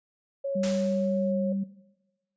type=tone with pitch glide; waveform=sine; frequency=552 to 546 Hz; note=C#5 to C#5; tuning=-7 to -26 cents; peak=-27 dBFS; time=0.44-1.53 s; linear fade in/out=10 ms; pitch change=-19 cents; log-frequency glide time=1.19-1.37 s
type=tone; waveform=sine; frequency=196 Hz; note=G3; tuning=in tune; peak=-27 dBFS; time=0.55-1.64 s; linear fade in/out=10 ms
type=noise with exponential decay; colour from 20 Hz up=white; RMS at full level=-32 dBFS; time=0.63-1.32 s; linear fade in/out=5 ms; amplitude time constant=150 ms
effects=noise-tail reverb RT60 1.0 s tail -17 dB re dry + resampled to 16000 Hz